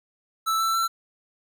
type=tone with pitch steps; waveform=square; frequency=1318.5 / 1331.5 / 1344.7 Hz; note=E6 / E6 / E6; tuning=0 / +17 / +34 cents; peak=-22 dBFS; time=0.46-0.88 s; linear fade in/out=20 ms; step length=140 ms; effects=10-bit